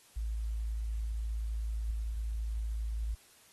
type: tone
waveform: sine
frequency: 55 Hz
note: A1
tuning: in tune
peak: -32 dBFS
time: 0.16-3.15 s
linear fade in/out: 10 ms
effects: white hiss -61 dBFS RMS until 3.52 s + AAC 32 kbps